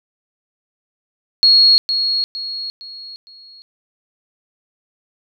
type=tone with echo; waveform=sine; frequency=4310 Hz; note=C#8; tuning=49 cents flat; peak=-7 dBFS; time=1.43-1.78 s; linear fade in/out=0 ms; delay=460 ms; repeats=4; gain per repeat=-8 dB; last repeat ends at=3.62 s; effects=none